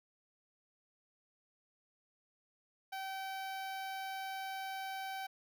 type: tone with notch filter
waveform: sawtooth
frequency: 770 Hz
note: G5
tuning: 31 cents flat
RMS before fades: -42 dBFS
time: 2.92-5.27 s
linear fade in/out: 10 ms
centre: 8000 Hz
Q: 1.2
effects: none